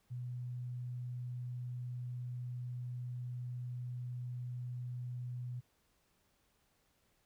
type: tone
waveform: sine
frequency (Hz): 123.47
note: B2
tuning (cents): 0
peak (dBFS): -39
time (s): 0.1-5.61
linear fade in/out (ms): 20
effects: pink hiss -75 dBFS RMS until 7.25 s